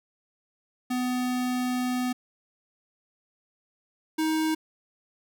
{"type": "tone pair in turn", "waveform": "square", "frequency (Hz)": [250.3, 315.4], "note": ["B3", "D#4"], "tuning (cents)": [23, 24], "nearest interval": "major third", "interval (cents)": 401, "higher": "second", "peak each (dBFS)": [-26, -24], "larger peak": "second", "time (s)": [[0.9, 2.13], [4.18, 4.55]], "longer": "first", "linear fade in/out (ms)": 10, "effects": []}